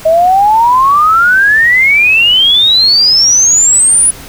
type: exponential sweep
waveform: sine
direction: up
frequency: 627 to 10000 Hz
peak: -4 dBFS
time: 0.05-4.11 s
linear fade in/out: 10 ms
effects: pink hiss -30 dBFS RMS until 4.28 s